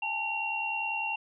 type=tone cluster; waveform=sine; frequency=814 / 884 / 2749 Hz; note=G#5 / A5 / F7; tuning=-35 / +8 / -28 cents; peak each=-38 / -35 / -31 dBFS; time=0.02-1.16 s; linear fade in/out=5 ms; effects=none

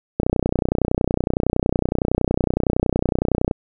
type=click train; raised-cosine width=2 ms; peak=-4 dBFS; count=103; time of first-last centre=0.2-3.512 s; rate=30.8 Hz; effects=none

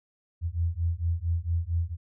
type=beating tone pair; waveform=sine; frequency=82.41 / 86.81 Hz; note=E2 / F2; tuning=0 / -10 cents; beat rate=4.4 Hz; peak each=-28 dBFS; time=0.41-1.97 s; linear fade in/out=50 ms; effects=none

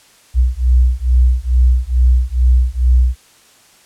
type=beating tone pair; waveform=sine; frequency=61 / 63.3 Hz; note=B1 / B1; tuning=-21 / +43 cents; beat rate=2.3 Hz; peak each=-12 dBFS; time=0.34-3.16 s; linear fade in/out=50 ms; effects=white hiss -48 dBFS RMS until 3.85 s + low-pass 10000 Hz 12 dB/octave

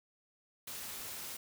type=noise with amplitude modulation; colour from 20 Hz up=white; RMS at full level=-42 dBFS; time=0.67-1.37 s; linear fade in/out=5 ms; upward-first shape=sine; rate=295 Hz; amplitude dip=40%; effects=none

